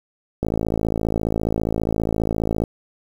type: click train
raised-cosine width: 2 ms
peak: -8 dBFS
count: 122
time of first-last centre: 0.43-2.638 s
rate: 54.8 Hz
effects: 7-bit